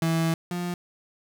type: tone pair in turn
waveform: 35% pulse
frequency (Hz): 163.8 / 176.16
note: E3 / F3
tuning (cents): -11 / +15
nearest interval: minor second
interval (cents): 126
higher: second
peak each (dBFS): -20 / -26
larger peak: first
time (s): 0.02-0.34 / 0.51-0.74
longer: first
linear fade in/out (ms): 2
effects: none